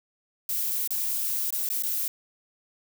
violet noise with dropouts, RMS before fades -28 dBFS, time 0.49-2.08 s, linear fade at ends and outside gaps 2 ms, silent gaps 0.876-0.906 / 1.506-1.525 / 1.69-1.7 / 1.824-1.834 s, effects none

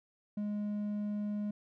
sine tone with hard clipping, 207.7 Hz, G#3, in tune, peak -34 dBFS, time 0.37-1.51 s, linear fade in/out 5 ms, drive 3 dB, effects none

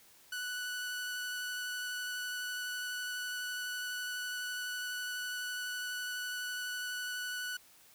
sawtooth tone with vibrato, 1483 Hz, F#6, 4 cents sharp, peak -33 dBFS, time 0.32-7.57 s, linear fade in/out 5 ms, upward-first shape triangle, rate 12 Hz, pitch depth 12 cents each way, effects white hiss -61 dBFS RMS until 7.94 s

